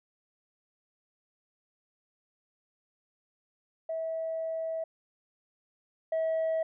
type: tone pair in turn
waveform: sine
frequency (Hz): 649 / 645.3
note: E5 / E5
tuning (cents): -27 / -37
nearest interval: unison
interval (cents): 10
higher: first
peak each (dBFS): -30 / -24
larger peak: second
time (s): 3.89-4.84 / 6.12-6.63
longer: first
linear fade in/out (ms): 5
effects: tanh soft clip ceiling -25 dBFS